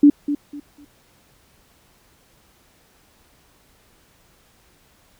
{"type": "tone with echo", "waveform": "sine", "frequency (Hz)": 290, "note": "D4", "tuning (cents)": -22, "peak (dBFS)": -6, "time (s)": [0.03, 0.1], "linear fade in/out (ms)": 5, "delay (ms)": 250, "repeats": 3, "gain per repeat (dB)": -12, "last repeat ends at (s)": 0.85, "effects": ["pink hiss -57 dBFS RMS until 5.19 s"]}